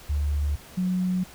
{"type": "tone pair in turn", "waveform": "sine", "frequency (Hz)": [72.9, 183.3], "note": ["D2", "F#3"], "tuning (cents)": [-12, -16], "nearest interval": "octave + major third", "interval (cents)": 1596, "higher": "second", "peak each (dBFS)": -22, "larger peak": "neither", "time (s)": [[0.09, 0.56], [0.77, 1.24]], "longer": "neither", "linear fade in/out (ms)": 10, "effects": ["pink hiss -47 dBFS RMS until 1.34 s"]}